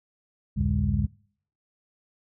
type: tone cluster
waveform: sine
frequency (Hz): 65.4 / 83.7 / 104.5 / 143.5 / 204.1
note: C2 / E2 / G#2 / D3 / G#3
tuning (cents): 0 / +27 / +11 / -40 / -30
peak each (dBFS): -28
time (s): 0.56-1.07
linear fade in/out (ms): 20
effects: noise-tail reverb RT60 0.6 s tail -26 dB re dry + tanh soft clip ceiling -10 dBFS